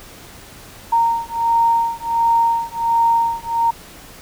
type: beating tone pair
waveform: sine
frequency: 924 / 925.4 Hz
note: A#5 / A#5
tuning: -16 / -13 cents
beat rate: 1.4 Hz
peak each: -17 dBFS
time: 0.92-3.71 s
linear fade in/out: 10 ms
effects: pink hiss -40 dBFS RMS until 4.21 s